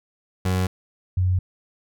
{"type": "tone pair in turn", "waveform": ["30% pulse", "sine"], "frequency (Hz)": [92.5, 91.7], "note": ["F#2", "F#2"], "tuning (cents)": [0, -15], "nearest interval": "unison", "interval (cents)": 15, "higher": "first", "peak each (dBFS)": -17, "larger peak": "neither", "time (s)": [[0.45, 0.67], [1.17, 1.39]], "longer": "neither", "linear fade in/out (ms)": 5, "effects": []}